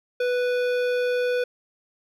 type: tone with hard clipping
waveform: sine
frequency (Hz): 493.9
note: B4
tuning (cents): 0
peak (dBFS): -23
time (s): 0.2-1.44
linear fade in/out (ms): 5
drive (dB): 14
effects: none